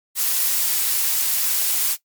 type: noise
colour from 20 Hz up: blue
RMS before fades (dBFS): -20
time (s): 0.15-1.97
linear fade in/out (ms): 50
effects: noise-tail reverb RT60 0.1 s tail -17 dB re dry + MP3 96 kbps

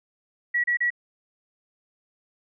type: tone bursts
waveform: sine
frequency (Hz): 1929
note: B6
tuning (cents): -41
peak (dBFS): -20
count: 3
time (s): 0.54-0.904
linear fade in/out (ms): 10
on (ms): 100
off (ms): 32
effects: none

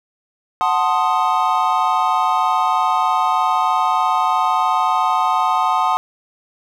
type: chord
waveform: triangle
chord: F# diminished seventh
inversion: none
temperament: equal with one note detuned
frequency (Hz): 740 / 883.1 / 1046.5 / 1244.5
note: F#5 / A5 / C6 / Eb6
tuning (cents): 0 / +6 / 0 / 0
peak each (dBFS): -18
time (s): 0.61-5.97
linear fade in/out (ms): 0
effects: none

